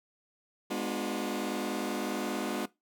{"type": "chord", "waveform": "sawtooth", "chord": "G# diminished seventh", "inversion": "none", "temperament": "just", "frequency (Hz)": [207.7, 249.2, 299, 358.8], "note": ["G#3", "B3", "D4", "F4"], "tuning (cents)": [0, 16, 31, 47], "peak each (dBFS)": -33, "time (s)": [0.7, 2.66], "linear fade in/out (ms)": 10, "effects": ["noise-tail reverb RT60 0.2 s tail -20 dB re dry"]}